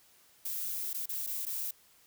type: noise with dropouts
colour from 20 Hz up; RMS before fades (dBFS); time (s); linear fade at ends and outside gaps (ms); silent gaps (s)
violet; -36; 0.45-1.71; 5; 0.932-0.943 / 1.058-1.091 / 1.266-1.271 / 1.454-1.465
effects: white hiss -63 dBFS RMS until 2.06 s